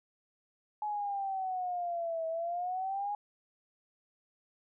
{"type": "exponential two-way sweep", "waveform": "sine", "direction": "down then up", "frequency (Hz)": [849, 646, 831], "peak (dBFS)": -32, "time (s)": [0.82, 3.15], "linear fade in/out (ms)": 2, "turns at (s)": 2.27, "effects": []}